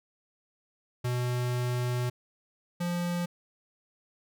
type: tone pair in turn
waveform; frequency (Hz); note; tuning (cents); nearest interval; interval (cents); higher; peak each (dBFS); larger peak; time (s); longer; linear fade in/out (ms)
square; 123.47 / 174.61; B2 / F3; 0 / 0; tritone; 600; second; -28 / -29; first; 1.04-2.1 / 2.8-3.26; first; 10
effects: none